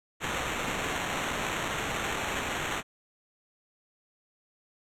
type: noise with sample-and-hold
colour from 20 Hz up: white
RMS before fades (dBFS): -32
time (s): 0.2-2.83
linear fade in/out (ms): 50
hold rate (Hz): 4900
effects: low-pass 10000 Hz 12 dB/octave